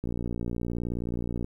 click train, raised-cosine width 3 ms, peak -19 dBFS, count 84, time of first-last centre 0.04-1.444 s, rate 59.1 Hz, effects 10-bit

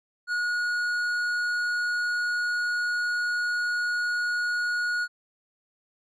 sine tone with tanh clipping, 1449 Hz, F#6, 37 cents flat, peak -26 dBFS, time 0.27-5.08 s, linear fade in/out 50 ms, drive 9 dB, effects none

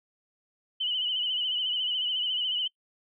sine tone with vibrato, 2994 Hz, F#7, 20 cents sharp, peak -26 dBFS, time 0.8-2.68 s, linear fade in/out 10 ms, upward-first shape sine, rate 14 Hz, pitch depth 59 cents each way, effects noise-tail reverb RT60 0.1 s tail -24 dB re dry

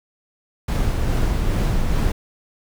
brown noise with tremolo, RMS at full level -18 dBFS, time 0.68-2.12 s, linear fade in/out 5 ms, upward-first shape sine, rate 2.4 Hz, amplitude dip 25%, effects none

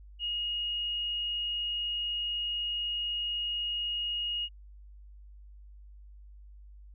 sine tone, 2872 Hz, F7, 48 cents sharp, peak -30 dBFS, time 0.19-4.49 s, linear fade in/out 50 ms, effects added 50 Hz sine -48 dBFS peak until 6.94 s

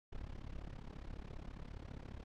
brown noise with amplitude modulation, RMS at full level -44 dBFS, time 0.12-2.24 s, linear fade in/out 10 ms, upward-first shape sine, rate 34.7 Hz, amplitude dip 90%, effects low-pass 5000 Hz 12 dB/octave

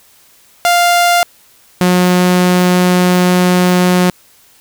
sawtooth tone pair in turn, 698.5 / 180.37 Hz, F5 / F#3, 0 / -44 cents, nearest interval octave + major seventh, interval 2344 cents, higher first, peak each -4 dBFS, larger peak neither, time 0.65-1.23 / 1.81-4.1 s, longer second, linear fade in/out 0 ms, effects white hiss -47 dBFS RMS until 4.6 s

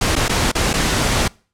pink noise with dropouts, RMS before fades -17 dBFS, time 0.01-1.28 s, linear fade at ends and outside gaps 5 ms, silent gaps 0.155-0.162 / 0.283-0.293 / 0.517-0.551 / 0.732-0.738 s, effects noise-tail reverb RT60 0.4 s tail -25 dB re dry + low-pass 9000 Hz 12 dB/octave

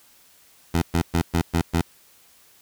15% pulse tone bursts, 84.2 Hz, E2, 37 cents sharp, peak -12 dBFS, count 6, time 0.74-1.814 s, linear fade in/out 5 ms, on 79 ms, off 120 ms, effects white hiss -55 dBFS RMS until 2.61 s

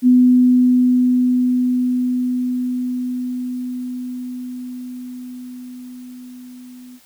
sine tone with level ramp, 250 Hz, B3, 21 cents sharp, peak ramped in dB -7 to -36 dBFS, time 0.02-7 s, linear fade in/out 50 ms, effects white hiss -51 dBFS RMS until 7.05 s

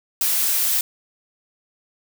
blue noise, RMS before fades -20 dBFS, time 0.21-0.81 s, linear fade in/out 2 ms, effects none

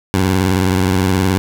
15% pulse tone with vibrato, 93.3 Hz, F#2, 15 cents sharp, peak -6 dBFS, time 0.14-1.38 s, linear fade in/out 0 ms, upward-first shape sine, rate 19 Hz, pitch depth 93 cents each way, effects none

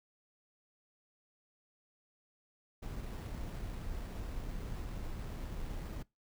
brown noise with sample-and-hold, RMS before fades -41 dBFS, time 2.82-6.03 s, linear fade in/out 10 ms, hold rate 6300 Hz, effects noise-tail reverb RT60 0.2 s tail -22 dB re dry

